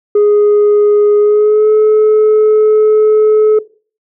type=tone with pitch glide; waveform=sine; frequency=415.3 to 429.7 Hz; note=G#4 to A4; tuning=0 to -41 cents; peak=-3 dBFS; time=0.15-3.59 s; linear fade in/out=5 ms; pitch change=+59 cents; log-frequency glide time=1.19-1.69 s; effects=noise-tail reverb RT60 0.4 s tail -20 dB re dry + tanh soft clip ceiling -4 dBFS